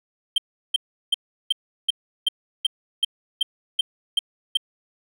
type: tone bursts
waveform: triangle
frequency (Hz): 3145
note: G7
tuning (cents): +5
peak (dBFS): -14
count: 12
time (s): 0.36-4.572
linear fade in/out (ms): 5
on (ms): 21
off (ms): 360
effects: none